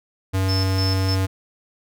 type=tone; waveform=square; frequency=95.1 Hz; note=F#2; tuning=48 cents sharp; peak=-19 dBFS; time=0.33-1.27 s; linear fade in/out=20 ms
type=tone with tremolo; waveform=sine; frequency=5274 Hz; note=E8; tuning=in tune; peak=-24 dBFS; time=0.48-1.16 s; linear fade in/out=20 ms; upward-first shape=square; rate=3.3 Hz; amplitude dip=70%
effects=none